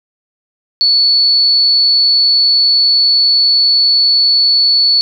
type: tone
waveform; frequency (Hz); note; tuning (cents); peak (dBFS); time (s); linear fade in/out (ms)
sine; 4435; C#8; 0; -7; 0.81-5.01; 0
effects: none